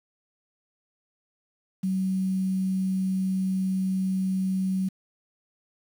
sine tone with quantisation, 188.8 Hz, F#3, 35 cents sharp, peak -23 dBFS, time 1.83-4.89 s, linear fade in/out 10 ms, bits 8, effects none

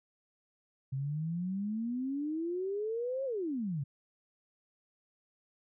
sine exponential two-way sweep, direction up then down, 130.9 to 550 to 130.9 Hz, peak -32 dBFS, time 0.92-3.84 s, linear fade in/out 10 ms, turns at 3.25 s, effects none

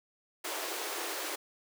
pink high-pass noise, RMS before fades -37 dBFS, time 0.44-1.36 s, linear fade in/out 10 ms, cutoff 310 Hz, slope 96 dB/octave, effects none

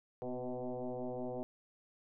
sine tone with frequency modulation, 127.7 Hz, C3, 42 cents flat, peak -37 dBFS, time 0.22-1.43 s, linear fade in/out 0 ms, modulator 125 Hz, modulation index 4.9, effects none

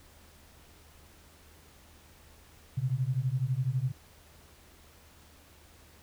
sine beating tone pair, 123.47 / 135.47 Hz, B2 / C#3, 0 / -39 cents, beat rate 12 Hz, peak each -30 dBFS, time 2.77-3.92 s, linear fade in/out 10 ms, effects added 77 Hz sine -59 dBFS peak until 6.02 s + pink hiss -58 dBFS RMS until 6.02 s

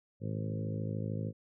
harmonic tone with a mistuned harmonic, 53.4 Hz, G#1, 49 cents sharp, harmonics 2 / 3 / 4 / 5 / 6 / 7 / 8 / 9 / 10, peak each -36 / -39 / -41 / -46 / -49 / -50 / -50 / -48 / -48 dBFS, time 0.2-1.33 s, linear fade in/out 50 ms, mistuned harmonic 2, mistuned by +19 cents, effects none

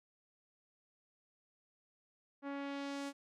sawtooth tone with low-pass filter sweep, 280 Hz, C#4, 18 cents sharp, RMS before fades -42 dBFS, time 2.42-3.13 s, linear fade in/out 50 ms, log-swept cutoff 1500 to 10000 Hz, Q 1, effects none

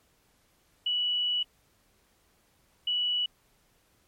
sine tone pair in turn, 2946 / 2946 Hz, F#7 / F#7, -8 / -8 cents, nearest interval unison, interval 0 cents, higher neither, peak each -25 dBFS, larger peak neither, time 0.86-1.43 / 2.87-3.26 s, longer first, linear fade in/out 5 ms, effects pink hiss -67 dBFS RMS until 4.07 s + MP3 64 kbps

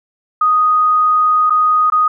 sine tone with dropouts, 1244.5 Hz, D#6, in tune, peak -9 dBFS, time 0.41-2.08 s, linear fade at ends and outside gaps 5 ms, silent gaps 1.498-1.504 / 1.901-1.921 s, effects none

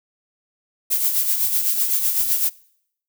violet noise with tremolo, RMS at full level -18 dBFS, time 0.9-2.5 s, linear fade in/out 20 ms, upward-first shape sine, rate 7.9 Hz, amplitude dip 50%, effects noise-tail reverb RT60 0.7 s tail -23 dB re dry

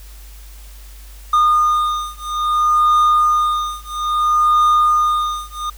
triangle beating tone pair, 1221 / 1221.6 Hz, D#6 / D#6, -33 / -32 cents, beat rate 0.6 Hz, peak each -14 dBFS, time 1.33-5.7 s, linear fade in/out 5 ms, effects added 50 Hz sine -35 dBFS peak until 5.77 s + white hiss -45 dBFS RMS until 5.77 s

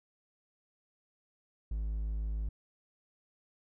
triangle tone, 53.3 Hz, G#1, 46 cents sharp, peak -30 dBFS, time 1.71-2.49 s, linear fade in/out 5 ms, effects none

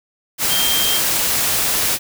sine tone in noise, 3178 Hz, G7, 23 cents sharp, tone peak -19 dBFS, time 0.48-1.01 s, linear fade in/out 50 ms, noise white, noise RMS -18 dBFS, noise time 0.38-1.99 s, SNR -4 dB, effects none

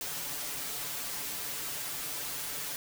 white noise with comb filter, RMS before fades -37 dBFS, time 0.01-2.76 s, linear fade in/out 0 ms, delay 6.9 ms, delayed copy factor +0.85, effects none

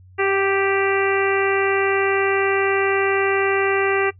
harmonic tone with a mistuned harmonic, 392 Hz, G4, in tune, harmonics 1 / 2 / 3 / 4 / 5 / 6 / 7, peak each -19 / -26 / -26 / -27 / -25 / -29 / -29 dBFS, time 0.18-4.11 s, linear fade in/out 20 ms, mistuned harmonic 2, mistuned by -18 cents, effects noise-tail reverb RT60 0.1 s tail -20 dB re dry + added 92 Hz sine -44 dBFS peak until 4.19 s

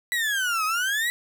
35% pulse exponential two-way sweep, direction down then up, 1975.5 to 1244.5 to 1975.5 Hz, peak -21 dBFS, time 0.12-1.1 s, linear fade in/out 0 ms, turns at 0.65 s, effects none

